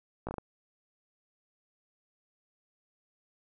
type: slowing click train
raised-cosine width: 1 ms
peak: -22 dBFS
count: 5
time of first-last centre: 0.27-0.383 s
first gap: 17 ms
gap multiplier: 1.35
effects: none